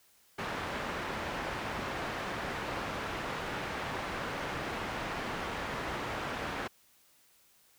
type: low-pass noise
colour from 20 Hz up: white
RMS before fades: -37 dBFS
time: 0.38-6.68 s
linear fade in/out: 10 ms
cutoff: 1600 Hz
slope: 12 dB/octave
effects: white hiss -65 dBFS RMS until 7.78 s